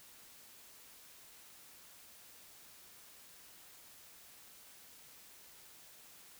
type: silence
effects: white hiss -58 dBFS RMS until 6.39 s